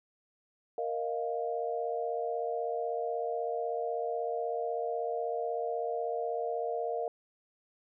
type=chord; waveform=sine; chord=Bb suspended fourth; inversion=none; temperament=equal; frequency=466.2 / 622.3 / 698.5 Hz; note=Bb4 / Eb5 / F5; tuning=0 / 0 / 0 cents; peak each=-34 / -37 / -35 dBFS; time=0.78-7.08 s; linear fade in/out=2 ms; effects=none

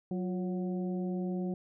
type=harmonic tone with a mistuned harmonic; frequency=184.3 Hz; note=F#3; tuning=7 cents flat; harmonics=1 / 2 / 3 / 4; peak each=-32 / -38 / -46 / -48 dBFS; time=0.11-1.54 s; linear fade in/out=2 ms; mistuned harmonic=2; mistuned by=-65 cents; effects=none

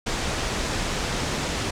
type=low-pass noise; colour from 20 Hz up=pink; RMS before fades=-27 dBFS; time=0.06-1.71 s; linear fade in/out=10 ms; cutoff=7800 Hz; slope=24 dB/octave; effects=none

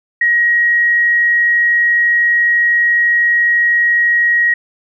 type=tone; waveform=sine; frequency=1894 Hz; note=A#6; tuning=27 cents sharp; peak=-9 dBFS; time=0.21-4.54 s; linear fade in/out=5 ms; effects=none

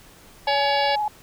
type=harmonic tone; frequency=565 Hz; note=C#5; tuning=33 cents sharp; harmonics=1 / 3 / 4 / 5 / 6 / 7 / 8 / 9; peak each=-24 / -29 / -30 / -31 / -32 / -32 / -33 / -34 dBFS; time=0.47-0.96 s; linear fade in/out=10 ms
type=tone with vibrato; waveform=sine; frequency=841 Hz; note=G#5; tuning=22 cents sharp; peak=-21 dBFS; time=0.47-1.08 s; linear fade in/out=2 ms; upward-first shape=square; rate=19 Hz; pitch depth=18 cents each way
effects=pink hiss -49 dBFS RMS until 1.22 s

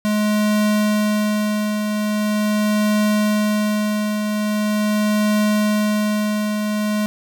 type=tone with tremolo; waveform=square; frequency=210.9 Hz; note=G#3; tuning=27 cents sharp; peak=-15 dBFS; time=0.05-7.06 s; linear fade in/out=0 ms; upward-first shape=triangle; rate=0.42 Hz; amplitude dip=45%; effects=none

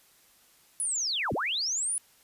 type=linear two-way sweep; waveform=sine; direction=down then up; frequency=10280 to 63.4 to 10280 Hz; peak=-27 dBFS; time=0.8-1.98 s; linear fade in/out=0 ms; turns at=1.33 s; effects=white hiss -61 dBFS RMS until 2.23 s + resampled to 32000 Hz

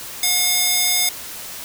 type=tone with high-pass filter; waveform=square; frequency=719 Hz; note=F#5; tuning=50 cents flat; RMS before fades=-18 dBFS; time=0.23-1.09 s; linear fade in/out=2 ms; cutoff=3900 Hz; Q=0.64; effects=white hiss -33 dBFS RMS until 1.64 s

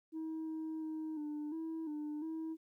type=tone with pitch steps; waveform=sine; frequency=318.9 / 317.2 / 314.3 / 298.4 / 323.4 / 299.4 / 321 Hz; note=D#4 / D#4 / D#4 / D4 / E4 / D4 / E4; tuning=+43 / +33 / +18 / +28 / -33 / +33 / -46 cents; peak=-36 dBFS; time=0.12-2.57 s; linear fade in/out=50 ms; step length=350 ms; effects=tanh soft clip ceiling -37 dBFS + 13-bit

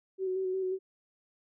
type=tone with vibrato; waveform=sine; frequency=375.8 Hz; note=F#4; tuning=27 cents sharp; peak=-29 dBFS; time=0.18-0.79 s; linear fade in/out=50 ms; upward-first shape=square; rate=5.6 Hz; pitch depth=21 cents each way; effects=none

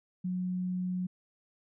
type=tone; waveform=sine; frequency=182.2 Hz; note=F#3; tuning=26 cents flat; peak=-30 dBFS; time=0.24-1.07 s; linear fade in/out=10 ms; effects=none

